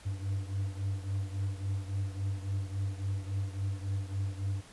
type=beating tone pair; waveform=triangle; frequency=96.8 / 100.4 Hz; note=G2 / G2; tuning=-21 / +42 cents; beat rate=3.6 Hz; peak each=-31 / -35 dBFS; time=0.05-4.62 s; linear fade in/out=20 ms; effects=pink hiss -54 dBFS RMS until 4.72 s + resampled to 24000 Hz